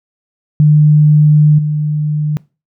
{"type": "tone with level steps", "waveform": "sine", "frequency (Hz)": 150.7, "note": "D3", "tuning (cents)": 45, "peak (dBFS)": [-4, -12], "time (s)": [0.6, 2.37], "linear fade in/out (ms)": 0, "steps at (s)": 1.58, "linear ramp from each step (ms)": 10, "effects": ["noise-tail reverb RT60 0.3 s tail -22 dB re dry"]}